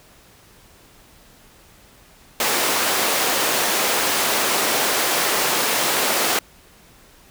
pink high-pass noise, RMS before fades -20 dBFS, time 2.4-6.39 s, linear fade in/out 2 ms, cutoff 420 Hz, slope 12 dB/octave, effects pink hiss -50 dBFS RMS until 7.3 s

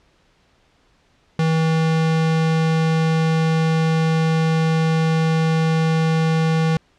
square tone, 160.9 Hz, E3, 42 cents flat, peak -16 dBFS, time 1.39-6.77 s, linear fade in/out 2 ms, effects pink hiss -59 dBFS RMS until 6.98 s + low-pass 5000 Hz 12 dB/octave

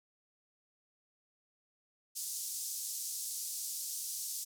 pink band-pass noise, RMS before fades -40 dBFS, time 2.15-4.45 s, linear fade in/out 20 ms, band 5500 to 14000 Hz, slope 24 dB/octave, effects none

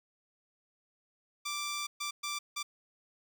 10% pulse tone bursts at uneven times, 1174.7 Hz, D6, in tune, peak -26 dBFS, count 4, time 1.45-1.87 / 2-2.11 / 2.23-2.39 / 2.56-2.63 s, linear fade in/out 10 ms, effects none

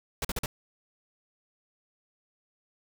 pink noise bursts, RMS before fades -31 dBFS, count 4, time 0.22-0.46 s, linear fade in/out 2 ms, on 27 ms, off 44 ms, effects none

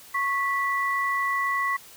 sine tone pair together, 1103 / 1965.3 Hz, C#6 / B6, -9 / -9 cents, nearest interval minor seventh, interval 1000 cents, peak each -25 / -26 dBFS, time 0.14-1.77 s, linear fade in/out 10 ms, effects white hiss -48 dBFS RMS until 1.96 s

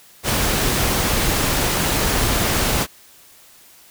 pink noise, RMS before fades -19 dBFS, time 0.23-2.87 s, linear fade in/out 50 ms, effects white hiss -48 dBFS RMS until 3.9 s

